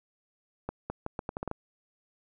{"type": "accelerating click train", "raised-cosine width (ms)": 1, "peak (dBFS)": -19, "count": 9, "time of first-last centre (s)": [0.69, 1.514], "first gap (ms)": 210, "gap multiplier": 0.78, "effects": []}